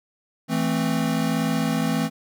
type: chord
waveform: square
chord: A minor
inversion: second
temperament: equal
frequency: 164.81 / 220 / 261.6 Hz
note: E3 / A3 / C4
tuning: 0 / 0 / 0 cents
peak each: -26 dBFS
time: 0.48-2.1 s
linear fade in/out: 50 ms
effects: none